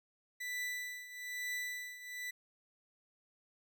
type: tone with tremolo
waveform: 40% pulse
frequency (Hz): 1980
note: B6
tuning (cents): +4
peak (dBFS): -35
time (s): 0.4-2.31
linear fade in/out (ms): 10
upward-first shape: triangle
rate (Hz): 1.1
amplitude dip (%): 80
effects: none